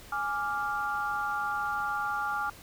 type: chord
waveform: sine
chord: D diminished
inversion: second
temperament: equal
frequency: 830.6 / 1174.7 / 1396.9 Hz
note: Ab5 / D6 / F6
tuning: 0 / 0 / 0 cents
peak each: -33 / -34 / -32 dBFS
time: 0.12-2.5 s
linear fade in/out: 5 ms
effects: pink hiss -50 dBFS RMS until 2.62 s